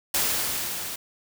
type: noise with level ramp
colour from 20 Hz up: white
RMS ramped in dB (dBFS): -23 to -34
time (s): 0.14-0.96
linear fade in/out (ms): 5
effects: none